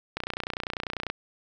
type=click train; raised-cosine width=0.3 ms; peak=-14 dBFS; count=29; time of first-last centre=0.17-1.1 s; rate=30.1 Hz; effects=none